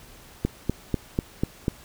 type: click train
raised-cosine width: 3 ms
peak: -9 dBFS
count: 6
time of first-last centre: 0.45-1.682 s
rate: 4.06 Hz
effects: pink hiss -49 dBFS RMS until 1.84 s